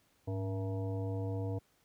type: harmonic tone with a mistuned harmonic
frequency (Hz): 95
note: F#2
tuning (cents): +46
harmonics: 1 / 3 / 5 / 7 / 9 / 10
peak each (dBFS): -34 / -42 / -42 / -47 / -55 / -56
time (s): 0.27-1.59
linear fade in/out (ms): 10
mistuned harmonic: 1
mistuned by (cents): +140
effects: pink hiss -71 dBFS RMS until 1.84 s + high-pass 60 Hz 12 dB/octave